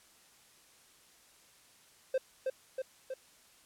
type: tone with echo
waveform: triangle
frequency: 523.3 Hz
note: C5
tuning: in tune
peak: -25 dBFS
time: 2.14-2.18 s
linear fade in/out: 5 ms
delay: 320 ms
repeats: 3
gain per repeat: -3 dB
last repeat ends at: 3.14 s
effects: white hiss -62 dBFS RMS until 3.65 s + low-pass 11000 Hz 12 dB/octave